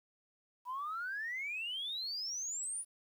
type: exponential sweep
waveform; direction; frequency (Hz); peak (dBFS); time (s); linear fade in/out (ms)
sine; up; 964 to 9910; -36; 0.65-2.85; 50
effects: tanh soft clip ceiling -32 dBFS + 11-bit